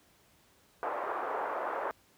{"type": "band-pass noise", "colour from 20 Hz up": "white", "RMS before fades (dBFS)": -35, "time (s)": [0.83, 1.91], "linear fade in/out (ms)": 0, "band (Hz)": [420, 1200], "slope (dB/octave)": 24, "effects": ["pink hiss -65 dBFS RMS until 2.17 s", "high-pass 60 Hz 12 dB/octave"]}